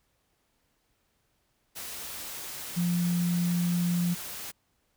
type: tone in noise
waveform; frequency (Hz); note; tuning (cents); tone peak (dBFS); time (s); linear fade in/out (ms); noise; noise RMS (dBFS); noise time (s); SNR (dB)
sine; 174.6; F3; 0; -24; 2.76-4.15; 20; white; -39; 1.75-4.52; +12
effects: pink hiss -73 dBFS RMS until 4.96 s